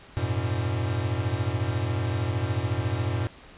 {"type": "tone cluster", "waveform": "square", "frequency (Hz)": [92.3, 106.8, 120.5], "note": ["F#2", "G#2", "B2"], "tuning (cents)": [-4, 49, -42], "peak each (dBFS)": -30, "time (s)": [0.17, 3.27], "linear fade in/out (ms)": 0, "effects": ["pink hiss -49 dBFS RMS until 3.57 s", "resampled to 8000 Hz"]}